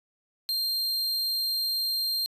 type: tone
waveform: 45% pulse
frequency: 4186 Hz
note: C8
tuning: in tune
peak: -25 dBFS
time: 0.49-2.26 s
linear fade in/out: 0 ms
effects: resampled to 32000 Hz